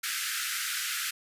pink high-pass noise, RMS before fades -32 dBFS, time 0.03-1.11 s, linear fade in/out 10 ms, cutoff 1300 Hz, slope 96 dB/octave, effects resampled to 32000 Hz

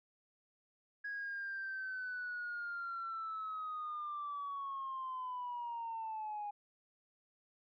sine linear sweep, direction down, 1661.2 to 819 Hz, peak -38 dBFS, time 1.04-6.51 s, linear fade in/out 10 ms, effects tanh soft clip ceiling -35 dBFS

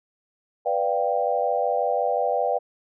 sine chord, G dominant seventh, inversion first, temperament equal, 493.9 / 587.3 / 698.5 / 784 Hz, B4 / D5 / F5 / G5, 0 / 0 / 0 / 0 cents, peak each -26 dBFS, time 0.65-2.59 s, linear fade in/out 20 ms, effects none

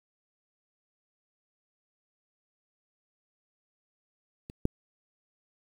clicks, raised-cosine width 3 ms, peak -29 / -12 dBFS, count 2, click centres 4.499 / 4.654 s, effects 8-bit

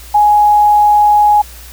sine tone, 834 Hz, G#5, 7 cents sharp, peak -5 dBFS, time 0.14-1.42 s, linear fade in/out 10 ms, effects added 60 Hz sine -33 dBFS peak until 1.72 s + white hiss -36 dBFS RMS until 1.72 s

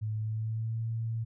sine tone with pitch glide, 108.1 to 113.54 Hz, A2 to A#2, -30 to -45 cents, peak -30 dBFS, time 0.01-1.25 s, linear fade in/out 20 ms, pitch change +85 cents, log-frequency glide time 0.15-0.82 s, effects none

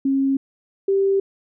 sine tone pair in turn, 271.3 / 391.4 Hz, C#4 / G4, -37 / -3 cents, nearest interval tritone, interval 634 cents, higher second, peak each -16 / -15 dBFS, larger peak second, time 0.05-0.37 / 0.88-1.2 s, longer neither, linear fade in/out 5 ms, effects none

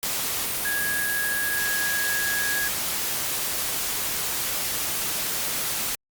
sine tone in noise, 1657 Hz, G#6, 4 cents flat, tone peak -25 dBFS, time 0.65-2.68 s, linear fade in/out 0 ms, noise white, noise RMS -27 dBFS, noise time 0.03-5.95 s, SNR -1 dB, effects Opus 48 kbps

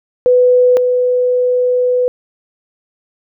sine tone pair in turn, 497.7 / 497.7 Hz, B4 / B4, +13 / +13 cents, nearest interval unison, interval 0 cents, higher neither, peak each -6 / -10 dBFS, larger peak first, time 0.26-0.77 / 0.77-2.08 s, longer second, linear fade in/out 0 ms, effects none

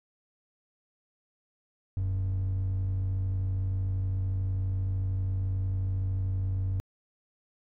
triangle tone pair together, 42.12 / 95.1 Hz, E1 / F#2, +38 / +48 cents, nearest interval octave + major second, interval 1410 cents, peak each -32 / -24 dBFS, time 1.97-6.8 s, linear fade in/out 0 ms, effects tanh soft clip ceiling -22 dBFS

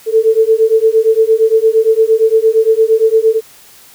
sine beating tone pair, 440 / 448.7 Hz, A4 / A4, 0 / +34 cents, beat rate 8.7 Hz, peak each -10 dBFS, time 0.06-3.41 s, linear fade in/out 50 ms, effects white hiss -41 dBFS RMS until 3.94 s

